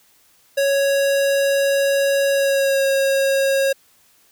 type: tone with pitch glide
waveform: square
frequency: 554.4 to 544.2 Hz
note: C#5 to C#5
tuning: 0 to -32 cents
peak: -16 dBFS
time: 0.57-3.73 s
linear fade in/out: 10 ms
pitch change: -32 cents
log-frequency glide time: 2.32-2.85 s
effects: white hiss -56 dBFS RMS until 4.31 s